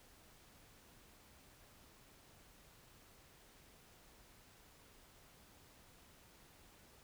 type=silence; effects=pink hiss -64 dBFS RMS until 7.03 s